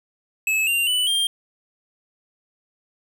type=tone with pitch steps; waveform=square; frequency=2594 / 2780 / 2980 / 3194 Hz; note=E7 / F7 / F#7 / G7; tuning=-28 / -9 / +12 / +32 cents; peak=-19 dBFS; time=0.47-1.27 s; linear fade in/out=2 ms; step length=200 ms; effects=none